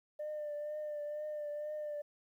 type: tone with vibrato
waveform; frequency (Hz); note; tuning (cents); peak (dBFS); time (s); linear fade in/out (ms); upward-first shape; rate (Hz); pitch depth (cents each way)
sine; 598; D5; +31; -36; 0.19-2.02; 10; triangle; 2.1; 34
effects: tanh soft clip ceiling -35 dBFS + 12-bit